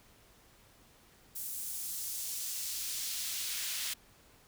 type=noise with high-pass filter sweep; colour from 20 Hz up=pink; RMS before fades=-38 dBFS; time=1.35-3.94 s; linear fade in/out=10 ms; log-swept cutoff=9800 to 2700 Hz; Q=0.83; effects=pink hiss -62 dBFS RMS until 4.47 s